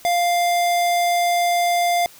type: tone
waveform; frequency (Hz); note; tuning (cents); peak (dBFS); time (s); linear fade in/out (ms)
square; 698.5; F5; 0; -17; 0.05-2.06; 0
effects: white hiss -46 dBFS RMS until 2.19 s